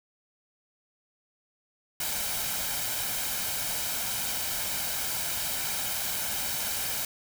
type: noise with comb filter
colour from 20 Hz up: white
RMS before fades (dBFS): -31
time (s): 2-7.05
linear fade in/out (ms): 2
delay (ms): 1.3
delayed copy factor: +0.5
effects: none